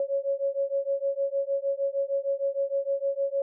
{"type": "beating tone pair", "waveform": "sine", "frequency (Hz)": [550, 556.5], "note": ["C#5", "C#5"], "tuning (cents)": [-14, 7], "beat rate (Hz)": 6.5, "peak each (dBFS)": [-28, -28], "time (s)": [0, 3.42], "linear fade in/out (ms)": 2, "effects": []}